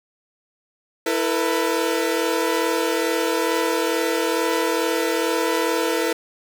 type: chord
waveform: sawtooth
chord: E suspended fourth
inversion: none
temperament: equal with one note detuned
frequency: 329.6 / 451.6 / 493.9 Hz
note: E4 / A4 / B4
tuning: 0 / +45 / 0 cents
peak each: -20 dBFS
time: 1.06-6.13 s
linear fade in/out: 5 ms
effects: none